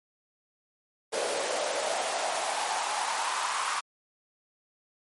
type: noise with high-pass filter sweep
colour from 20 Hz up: pink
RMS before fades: -30 dBFS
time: 1.12-3.81 s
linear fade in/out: 20 ms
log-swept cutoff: 500 to 1100 Hz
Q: 3.9
effects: MP3 48 kbps